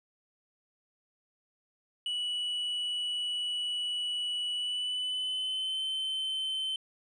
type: tone with pitch glide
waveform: triangle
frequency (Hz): 2946 to 3078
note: F#7 to G7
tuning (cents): -8 to -32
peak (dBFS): -29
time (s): 2.06-6.76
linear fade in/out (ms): 2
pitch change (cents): +76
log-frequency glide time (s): 4.53-5.82
effects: resampled to 22050 Hz